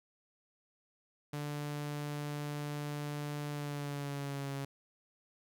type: tone with pitch glide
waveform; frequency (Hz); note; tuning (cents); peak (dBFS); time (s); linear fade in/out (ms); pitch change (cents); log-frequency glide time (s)
sawtooth; 146.83 to 138.59; D3 to C#3; 0 to 0; -33; 1.33-4.65; 5; -100; 3.49-4.53
effects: 12-bit